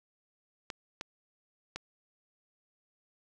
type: clicks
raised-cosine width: 0.2 ms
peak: -20 dBFS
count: 3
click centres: 0.702 / 1.011 / 1.76 s
effects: none